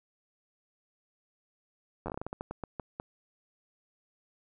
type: slowing click train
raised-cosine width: 1 ms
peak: -22 dBFS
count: 15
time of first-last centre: 2.06-2.999 s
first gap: 10 ms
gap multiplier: 1.26
effects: none